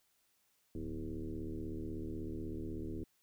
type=tone with frequency modulation; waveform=sine; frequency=172.7 Hz; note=F3; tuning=19 cents flat; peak=-38 dBFS; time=0.75-3.04 s; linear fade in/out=2 ms; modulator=76.3 Hz; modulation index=2.9; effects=white hiss -75 dBFS RMS until 3.22 s